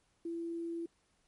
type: tone with quantisation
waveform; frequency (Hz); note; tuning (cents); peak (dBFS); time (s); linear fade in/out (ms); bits
sine; 335.8; E4; +32; -36; 0.25-0.86; 5; 11
effects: pink hiss -74 dBFS RMS until 1.27 s + MP3 48 kbps